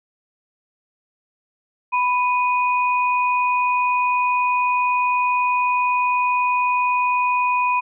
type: tone pair together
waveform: sine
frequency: 991 / 2481 Hz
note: B5 / D#7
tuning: +6 / -6 cents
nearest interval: octave + major third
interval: 1588 cents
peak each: -17 / -23 dBFS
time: 1.92-7.81 s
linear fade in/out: 20 ms
effects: none